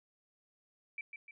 sine tone with echo, 2322 Hz, D7, 20 cents flat, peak -38 dBFS, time 0.98-1.01 s, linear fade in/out 2 ms, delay 150 ms, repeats 2, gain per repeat -6 dB, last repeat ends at 1.31 s, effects none

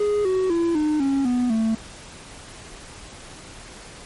triangle tone with pitch steps, 415.3 / 374.3 / 337.3 / 304 / 274 / 246.9 / 222.6 Hz, G#4 / F#4 / E4 / D#4 / C#4 / B3 / A3, 0 / +20 / +40 / -40 / -20 / 0 / +20 cents, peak -16 dBFS, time 0-1.75 s, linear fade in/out 5 ms, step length 250 ms, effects pink hiss -41 dBFS RMS until 4.05 s + MP3 48 kbps

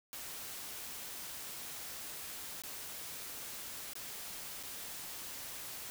white noise with dropouts, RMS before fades -45 dBFS, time 0.13-5.9 s, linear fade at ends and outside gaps 0 ms, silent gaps 2.62-2.636 / 3.934-3.954 / 4.629-4.634 s, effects none

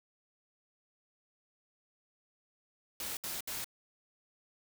white noise bursts, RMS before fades -39 dBFS, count 3, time 3-3.644 s, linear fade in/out 2 ms, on 170 ms, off 67 ms, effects none

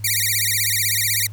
5% pulse tone with vibrato, 2093 Hz, C7, in tune, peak -8 dBFS, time 0.04-1.27 s, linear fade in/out 5 ms, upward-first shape sine, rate 16 Hz, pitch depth 230 cents each way, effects added 104 Hz sine -31 dBFS peak until 1.32 s + pink hiss -52 dBFS RMS until 1.32 s

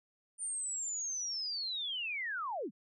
sine linear sweep, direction down, 9100 to 154.5 Hz, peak -35 dBFS, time 0.38-2.71 s, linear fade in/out 50 ms, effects none

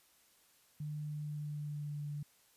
sine tone with pitch glide, 150 to 146.66 Hz, D3 to D3, +37 to -2 cents, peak -38 dBFS, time 0.8-2.23 s, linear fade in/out 5 ms, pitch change -39 cents, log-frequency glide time 1.06-2.06 s, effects white hiss -68 dBFS RMS until 2.56 s + resampled to 32000 Hz

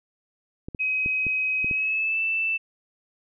clicks, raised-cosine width 3 ms, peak -21 dBFS, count 6, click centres 0.685 / 0.748 / 1.061 / 1.267 / 1.645 / 1.712 s
sine tone with pitch glide, 2532 to 2652 Hz, D#7 to E7, +30 to +10 cents, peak -22 dBFS, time 0.79-2.58 s, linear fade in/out 20 ms, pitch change +80 cents, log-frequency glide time 1.67-2.21 s
effects none

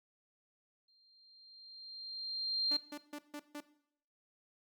sine tone with exponential growth, 4183 Hz, C8, 1 cent flat, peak -28 dBFS, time 0.88-2.77 s, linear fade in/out 5 ms, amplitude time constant 410 ms
sawtooth tone bursts, 293.7 Hz, D4, in tune, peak -38 dBFS, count 5, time 2.71-3.605 s, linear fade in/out 5 ms, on 59 ms, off 150 ms
effects noise-tail reverb RT60 0.7 s tail -17 dB re dry

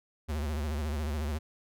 square tone with vibrato, 74.9 Hz, D2, 35 cents sharp, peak -31 dBFS, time 0.28-1.39 s, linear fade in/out 20 ms, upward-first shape sine, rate 14 Hz, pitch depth 110 cents each way, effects none

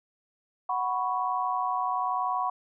sine chord, F# suspended fourth, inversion none, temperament equal, 740 / 987.8 / 1108.7 Hz, F#5 / B5 / C#6, 0 / 0 / 0 cents, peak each -30 dBFS, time 0.69-2.5 s, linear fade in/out 5 ms, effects none

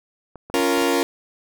clicks, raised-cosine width 1 ms, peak -24 dBFS, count 6, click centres 0.357 / 0.5 / 0.557 / 0.602 / 0.778 / 0.818 s
sawtooth chord, Bb minor, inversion first, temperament equal with one note detuned, 279.4 / 349.2 / 466.2 Hz, Db4 / F4 / Bb4, +14 / 0 / 0 cents, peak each -18 dBFS, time 0.54-1.03 s, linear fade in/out 0 ms
effects none

